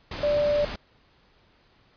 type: tone in noise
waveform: sine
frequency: 587.3 Hz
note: D5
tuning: in tune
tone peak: -20 dBFS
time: 0.23-0.65 s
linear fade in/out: 5 ms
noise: pink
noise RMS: -34 dBFS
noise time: 0.11-0.76 s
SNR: +11 dB
effects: pink hiss -61 dBFS RMS until 1.96 s + resampled to 11025 Hz